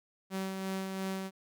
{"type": "tone with tremolo", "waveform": "sawtooth", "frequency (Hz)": 191.1, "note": "G3", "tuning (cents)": -44, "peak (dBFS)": -29, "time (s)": [0.3, 1.31], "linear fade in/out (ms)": 50, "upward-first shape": "sine", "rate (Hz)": 2.9, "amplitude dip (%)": 35, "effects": []}